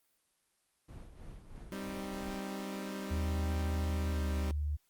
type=noise with tremolo; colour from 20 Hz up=brown; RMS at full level=-47 dBFS; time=0.88-2.4 s; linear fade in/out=10 ms; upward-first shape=sine; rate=3.1 Hz; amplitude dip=55%
type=chord; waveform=sawtooth; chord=C minor; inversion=second; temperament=equal; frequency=196 / 261.6 / 311.1 Hz; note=G3 / C4 / Eb4; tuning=0 / 0 / 0 cents; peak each=-36 / -41 / -42 dBFS; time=1.72-4.51 s; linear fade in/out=0 ms
type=tone with pitch glide; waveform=sine; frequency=78.5 to 74.09 Hz; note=D#2 to D2; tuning=+16 to +16 cents; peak=-31 dBFS; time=3.1-4.77 s; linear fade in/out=20 ms; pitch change=-100 cents; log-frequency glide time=4.09-4.23 s
effects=white hiss -75 dBFS RMS until 4.89 s + Opus 32 kbps